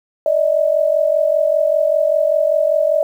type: tone pair together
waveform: sine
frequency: 587.3 / 632.4 Hz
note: D5 / D#5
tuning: 0 / +28 cents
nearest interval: minor second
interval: 128 cents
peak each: -15 dBFS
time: 0.26-3.03 s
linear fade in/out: 2 ms
effects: 8-bit